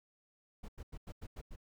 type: noise bursts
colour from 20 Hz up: brown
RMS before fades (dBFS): -45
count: 7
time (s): 0.63-1.561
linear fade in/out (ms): 10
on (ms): 55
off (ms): 91
effects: none